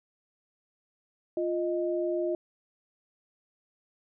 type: tone pair together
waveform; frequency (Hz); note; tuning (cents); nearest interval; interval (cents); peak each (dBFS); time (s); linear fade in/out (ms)
sine; 349.3 / 622.3; F4 / D#5; 0 / 0; minor seventh; 1000; -28 / -31; 1.37-2.35; 2
effects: none